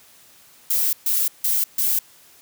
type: noise bursts at uneven times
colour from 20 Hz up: violet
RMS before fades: -20 dBFS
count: 4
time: 0.7-0.93 / 1.06-1.28 / 1.44-1.64 / 1.78-1.99 s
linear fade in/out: 5 ms
effects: white hiss -51 dBFS RMS until 2.41 s + high-pass 60 Hz 12 dB/octave